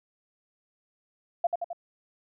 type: tone with echo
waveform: sine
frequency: 689 Hz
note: F5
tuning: 24 cents flat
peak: -20 dBFS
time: 1.44-1.47 s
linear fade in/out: 5 ms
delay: 87 ms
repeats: 3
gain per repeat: -4 dB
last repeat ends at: 1.731 s
effects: none